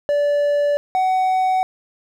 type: tone pair in turn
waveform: triangle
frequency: 580 / 749.3 Hz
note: D5 / F#5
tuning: -22 / +22 cents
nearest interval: major third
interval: 444 cents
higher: second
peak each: -13 dBFS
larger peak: neither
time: 0.09-0.77 / 0.95-1.63 s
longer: neither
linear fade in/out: 0 ms
effects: none